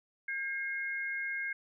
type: tone pair together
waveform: sine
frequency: 1611.4 / 2147 Hz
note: G6 / C7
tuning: +47 / +44 cents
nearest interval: perfect fourth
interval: 497 cents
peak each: -36 / -36 dBFS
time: 0.28-1.53 s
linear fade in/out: 5 ms
effects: none